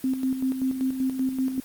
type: tone with tremolo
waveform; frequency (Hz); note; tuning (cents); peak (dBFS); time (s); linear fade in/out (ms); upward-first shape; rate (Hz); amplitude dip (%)
sine; 261.6; C4; 0; -21; 0.04-1.6; 2; square; 5.2; 55
effects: white hiss -47 dBFS RMS until 1.64 s + Opus 24 kbps